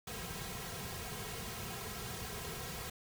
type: noise with comb filter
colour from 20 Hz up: pink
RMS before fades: -43 dBFS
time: 0.07-2.9 s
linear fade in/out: 5 ms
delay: 3.4 ms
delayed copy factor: -0.95
effects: none